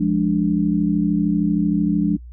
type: chord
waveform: sine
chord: D diminished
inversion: first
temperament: equal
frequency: 174.61 / 207.7 / 293.7 Hz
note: F3 / Ab3 / D4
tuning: 0 / 0 / 0 cents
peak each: -20 dBFS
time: 0-2.17 s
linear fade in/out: 10 ms
effects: noise-tail reverb RT60 0.1 s tail -25 dB re dry + added 60 Hz sine -35 dBFS peak until 2.32 s